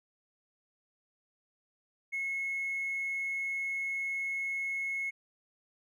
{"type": "tone with hard clipping", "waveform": "sine", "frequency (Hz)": 2179, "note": "C#7", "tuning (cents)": -30, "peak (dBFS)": -32, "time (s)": [2.12, 5.11], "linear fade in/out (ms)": 20, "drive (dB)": 1, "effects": []}